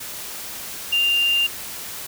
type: tone in noise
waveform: sine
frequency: 2794 Hz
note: F7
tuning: in tune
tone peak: -16 dBFS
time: 0.92-1.47 s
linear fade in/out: 10 ms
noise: white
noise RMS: -33 dBFS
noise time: 0-2.07 s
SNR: +14 dB
effects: none